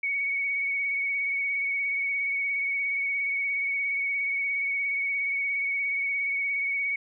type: tone with vibrato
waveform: sine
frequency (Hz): 2235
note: C#7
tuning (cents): +14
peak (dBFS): -25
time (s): 0.03-6.96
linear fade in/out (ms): 5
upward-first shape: triangle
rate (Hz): 17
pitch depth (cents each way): 33
effects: none